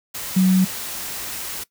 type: tone in noise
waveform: sine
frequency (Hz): 186.5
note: F#3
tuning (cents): +14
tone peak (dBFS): -12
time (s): 0.36-0.65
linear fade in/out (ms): 10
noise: white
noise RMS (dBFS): -30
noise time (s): 0.14-1.64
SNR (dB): +15
effects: noise-tail reverb RT60 0.1 s tail -19 dB re dry